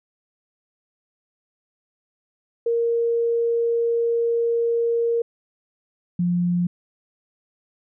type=tone pair in turn; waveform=sine; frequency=466.2 / 175.89 Hz; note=A#4 / F3; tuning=0 / +13 cents; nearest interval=octave + perfect fourth; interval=1687 cents; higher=first; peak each=-18 dBFS; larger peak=neither; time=2.66-5.22 / 6.19-6.67 s; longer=first; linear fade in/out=5 ms; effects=none